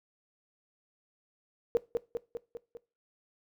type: tone with echo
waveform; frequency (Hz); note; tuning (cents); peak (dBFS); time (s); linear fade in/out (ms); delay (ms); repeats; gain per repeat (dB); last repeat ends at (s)
sine; 469.6; A#4; +13; -21; 1.75-1.77; 0; 200; 5; -4; 2.77
effects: noise-tail reverb RT60 0.3 s tail -20 dB re dry